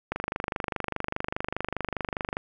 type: click train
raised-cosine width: 0.5 ms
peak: -13 dBFS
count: 57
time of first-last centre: 0.12-2.369 s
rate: 24.9 Hz
effects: none